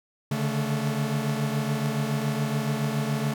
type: tone cluster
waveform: 45% pulse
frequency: 141 / 148.1 / 219.1 Hz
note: C#3 / D3 / A3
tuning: +30 / +15 / -7 cents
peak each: -28 / -31 / -29 dBFS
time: 0.31-3.34 s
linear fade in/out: 5 ms
effects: none